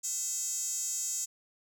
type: tone with high-pass filter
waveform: square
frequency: 290 Hz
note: D4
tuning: 22 cents flat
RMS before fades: -34 dBFS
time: 0.03-1.26 s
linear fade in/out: 20 ms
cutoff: 7000 Hz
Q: 9.4
effects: none